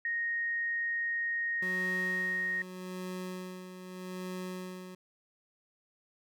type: tone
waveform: sine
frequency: 1864.7 Hz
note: A#6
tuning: in tune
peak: -30 dBFS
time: 0.05-2.62 s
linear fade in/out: 2 ms
type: tone with tremolo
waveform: 25% pulse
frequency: 183.7 Hz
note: F#3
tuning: 12 cents flat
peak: -33 dBFS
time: 1.62-4.95 s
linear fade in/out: 5 ms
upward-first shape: sine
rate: 0.82 Hz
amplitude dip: 60%
effects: none